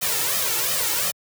white noise with flanger, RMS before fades -23 dBFS, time 0.01-1.12 s, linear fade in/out 20 ms, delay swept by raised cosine 1.6 to 2.29 ms, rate 2.8 Hz, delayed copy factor +0.85, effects high-pass 100 Hz 12 dB/octave

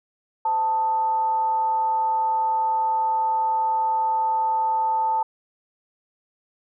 sine tone with frequency modulation, 885 Hz, A5, 10 cents sharp, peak -19 dBFS, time 0.45-5.23 s, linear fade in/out 5 ms, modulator 369 Hz, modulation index 0.22, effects none

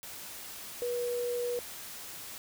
sine tone in noise, 484.3 Hz, B4, 34 cents flat, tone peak -30 dBFS, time 0.82-1.59 s, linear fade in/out 0 ms, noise white, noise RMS -44 dBFS, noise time 0.03-2.38 s, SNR +11 dB, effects none

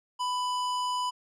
square tone with low-pass filter, 995 Hz, B5, 13 cents sharp, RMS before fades -30 dBFS, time 0.19-1.11 s, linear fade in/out 20 ms, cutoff 7500 Hz, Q 0.81, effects none

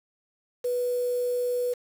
sine tone with quantisation, 491.3 Hz, B4, 9 cents flat, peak -24 dBFS, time 0.64-1.74 s, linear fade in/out 10 ms, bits 7, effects none

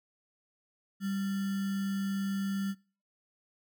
sine tone with sample-and-hold, 196.2 Hz, G3, 2 cents sharp, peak -30 dBFS, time 1-2.75 s, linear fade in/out 50 ms, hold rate 1575 Hz, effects noise-tail reverb RT60 0.4 s tail -23 dB re dry

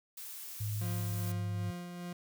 blue noise, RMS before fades -45 dBFS, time 0.17-1.32 s, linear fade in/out 5 ms
sine tone with pitch glide, 105.6 to 102.83 Hz, G#2 to G#2, +29 to -17 cents, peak -33 dBFS, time 0.6-1.71 s, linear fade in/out 10 ms, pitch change -46 cents, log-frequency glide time 1.01-1.27 s
40% pulse tone with tremolo, 175.9 Hz, F3, 13 cents sharp, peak -38 dBFS, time 0.81-2.13 s, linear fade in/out 5 ms, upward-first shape sine, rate 2.5 Hz, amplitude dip 35%
effects none

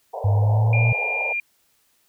white band-pass noise, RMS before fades -31 dBFS, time 0.13-1.33 s, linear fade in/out 10 ms, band 430 to 920 Hz, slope 96 dB/octave
sine exponential sweep, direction up, 100.5 to 117.4 Hz, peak -15 dBFS, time 0.24-0.93 s, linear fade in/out 10 ms
sine tone, 2400 Hz, D7, 37 cents sharp, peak -22 dBFS, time 0.73-1.4 s, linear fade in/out 2 ms
effects white hiss -64 dBFS RMS until 2.08 s

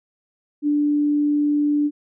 sine tone, 293.7 Hz, D4, in tune, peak -16 dBFS, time 0.62-1.91 s, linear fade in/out 50 ms, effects none

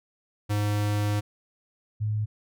square / sine tone pair in turn, 103.83 / 106.75 Hz, G#2 / G#2, 0 / +48 cents, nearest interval unison, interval 48 cents, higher second, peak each -24 dBFS, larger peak neither, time 0.49-1.21 / 2-2.26 s, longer first, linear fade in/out 20 ms, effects none

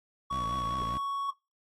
triangle tone with pitch glide, 1123 to 1112.7 Hz, C#6 to C#6, +22 to +6 cents, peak -28 dBFS, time 0.3-1.31 s, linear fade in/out 10 ms, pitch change -16 cents, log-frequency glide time 0.45-0.83 s
15% pulse tone with vibrato, 60.3 Hz, B1, 41 cents flat, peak -31 dBFS, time 0.31-0.98 s, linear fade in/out 5 ms, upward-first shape triangle, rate 5 Hz, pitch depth 200 cents each way
clicks, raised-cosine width 2 ms, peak -30 dBFS, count 2, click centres 0.817 / 0.822 s
effects noise-tail reverb RT60 0.3 s tail -25 dB re dry + AAC 32 kbps

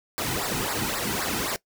pink noise with flanger, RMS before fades -28 dBFS, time 0.18-1.56 s, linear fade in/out 0 ms, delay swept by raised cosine 0.31 to 1.81 ms, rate 3.8 Hz, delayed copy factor -0.85, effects noise-tail reverb RT60 0.1 s tail -20 dB re dry

